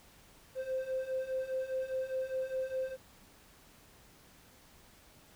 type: beating tone pair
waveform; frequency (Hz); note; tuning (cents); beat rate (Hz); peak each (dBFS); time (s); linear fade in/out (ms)
triangle; 519 / 523.9; C5 / C5; -14 / +2; 4.9; -35 / -32; 0.55-2.97; 50
effects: tanh soft clip ceiling -28 dBFS + pink hiss -60 dBFS RMS until 5.35 s